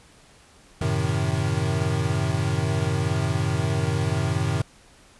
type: chord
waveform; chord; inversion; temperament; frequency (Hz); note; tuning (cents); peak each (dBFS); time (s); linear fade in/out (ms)
square; F# diminished seventh; none; equal with one note detuned; 93.14 / 110 / 130.81 / 155.56; F#2 / A2 / C3 / Eb3; +12 / 0 / 0 / 0; -28; 0.81-4.62; 5
effects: pink hiss -53 dBFS RMS until 5.19 s + resampled to 24000 Hz